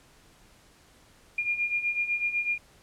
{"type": "beating tone pair", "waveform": "sine", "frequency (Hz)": [2408, 2416], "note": ["D7", "D7"], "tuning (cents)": [43, 48], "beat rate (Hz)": 8, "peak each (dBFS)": [-32, -27], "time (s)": [1.38, 2.58], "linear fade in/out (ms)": 5, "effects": ["pink hiss -58 dBFS RMS until 2.82 s", "low-pass 11000 Hz 12 dB/octave"]}